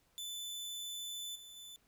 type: tone with level steps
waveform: sawtooth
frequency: 3507 Hz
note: A7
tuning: 6 cents flat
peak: -38 / -48 / -46 dBFS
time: 0.18-1.76 s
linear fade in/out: 0 ms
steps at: 1.35 / 1.56 s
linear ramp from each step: 10 ms
effects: pink hiss -73 dBFS RMS until 1.87 s